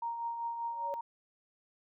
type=tone with tremolo; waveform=sine; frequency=932.3 Hz; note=A#5; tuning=in tune; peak=-32 dBFS; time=0.02-1.01 s; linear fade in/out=5 ms; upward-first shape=triangle; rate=5.1 Hz; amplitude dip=50%
type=tone with exponential growth; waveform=sine; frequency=565 Hz; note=C#5; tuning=33 cents sharp; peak=-33 dBFS; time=0.66-0.94 s; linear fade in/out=0 ms; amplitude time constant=60 ms
effects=none